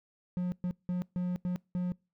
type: tone bursts at uneven times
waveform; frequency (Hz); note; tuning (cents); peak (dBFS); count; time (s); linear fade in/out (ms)
triangle; 179.3; F3; +46; -27; 6; 0.37-0.52 / 0.64-0.71 / 0.89-1.02 / 1.16-1.36 / 1.45-1.56 / 1.75-1.92; 0
effects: noise-tail reverb RT60 0.3 s tail -26 dB re dry